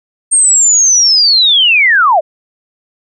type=linear sweep; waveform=sine; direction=down; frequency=8680 to 561 Hz; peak=-5 dBFS; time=0.31-2.21 s; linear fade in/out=20 ms; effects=none